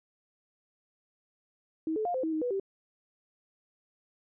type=tone with pitch steps; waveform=sine; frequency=318.9 / 432.8 / 706 / 517 / 320.6 / 313.1 / 490.9 / 389.7 Hz; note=D#4 / A4 / F5 / C5 / E4 / D#4 / B4 / G4; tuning=+43 / -29 / +19 / -21 / -48 / +11 / -10 / -10 cents; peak=-28 dBFS; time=1.87-2.598 s; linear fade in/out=2 ms; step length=91 ms; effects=none